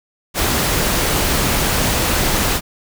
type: noise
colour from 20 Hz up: pink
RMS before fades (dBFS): -17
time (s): 0.34-2.61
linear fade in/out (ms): 50
effects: none